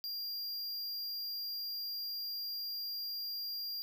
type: tone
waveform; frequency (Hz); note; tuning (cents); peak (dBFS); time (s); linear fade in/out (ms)
square; 4782; D8; +30; -38; 0.04-3.82; 0
effects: none